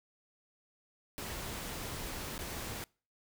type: noise with dropouts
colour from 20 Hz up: pink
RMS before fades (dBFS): -41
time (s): 1.18-2.84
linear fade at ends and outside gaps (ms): 0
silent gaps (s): 2.379-2.39
effects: noise-tail reverb RT60 0.4 s tail -26 dB re dry